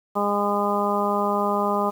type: harmonic tone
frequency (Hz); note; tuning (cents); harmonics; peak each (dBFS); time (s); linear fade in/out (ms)
204.1; G#3; -30; 1 / 2 / 3 / 4 / 5 / 6; -27 / -27 / -27 / -27 / -27 / -27; 0.15-1.91; 20
effects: 8-bit